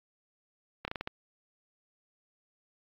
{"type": "slowing click train", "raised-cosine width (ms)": 0.3, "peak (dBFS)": -18, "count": 6, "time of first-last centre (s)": [0.85, 1.074], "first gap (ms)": 29, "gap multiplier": 1.22, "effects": ["low-pass 4000 Hz 12 dB/octave", "AAC 48 kbps"]}